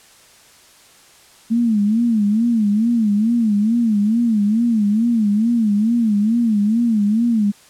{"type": "tone with vibrato", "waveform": "sine", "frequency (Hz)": 220.2, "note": "A3", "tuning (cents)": 2, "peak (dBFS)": -13, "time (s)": [1.5, 7.52], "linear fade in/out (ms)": 20, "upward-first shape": "sine", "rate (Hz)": 2.3, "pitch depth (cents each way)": 140, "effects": ["white hiss -48 dBFS RMS until 7.69 s", "low-pass 10000 Hz 12 dB/octave"]}